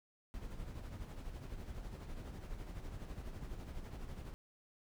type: noise with tremolo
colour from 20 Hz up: brown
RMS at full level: -44 dBFS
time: 0.34-4.34 s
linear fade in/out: 0 ms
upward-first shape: sine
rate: 12 Hz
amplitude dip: 50%
effects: none